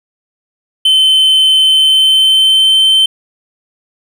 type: tone with pitch glide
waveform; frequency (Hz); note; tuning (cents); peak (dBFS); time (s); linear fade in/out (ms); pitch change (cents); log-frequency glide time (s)
triangle; 3070 to 3095; G7 to G7; -37 to -23; -4; 0.85-3.06; 5; +14; 1.6-2.78
effects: none